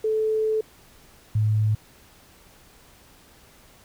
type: tone pair in turn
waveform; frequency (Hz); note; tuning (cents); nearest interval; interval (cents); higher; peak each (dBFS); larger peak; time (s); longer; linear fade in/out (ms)
sine; 436 / 107.44; A4 / A2; -16 / -41; 2 octaves; 2425; first; -20 / -18; second; 0.04-0.61 / 1.35-1.75; first; 5
effects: pink hiss -53 dBFS RMS until 3.84 s